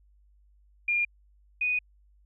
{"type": "tone pair in turn", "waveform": "sine", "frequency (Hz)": [2409, 2482], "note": ["D7", "D#7"], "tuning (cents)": [43, -5], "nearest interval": "minor second", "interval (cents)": 52, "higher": "second", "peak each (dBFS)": [-23, -24], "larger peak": "first", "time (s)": [[0.88, 1.05], [1.61, 1.79]], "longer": "second", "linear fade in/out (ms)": 5, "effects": ["added 50 Hz sine -58 dBFS peak until 2.25 s"]}